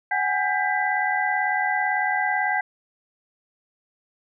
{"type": "tone cluster", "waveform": "sine", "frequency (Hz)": [749, 827, 1592, 1989], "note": ["F#5", "G#5", "G6", "B6"], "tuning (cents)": [21, -8, 26, 12], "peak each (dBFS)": -26, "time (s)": [0.11, 2.61], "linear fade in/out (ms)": 5, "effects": []}